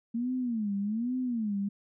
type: tone with vibrato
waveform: sine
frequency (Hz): 225.6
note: A3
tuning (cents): +44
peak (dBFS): -28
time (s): 0.14-1.69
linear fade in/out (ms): 10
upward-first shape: sine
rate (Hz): 1.2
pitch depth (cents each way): 220
effects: none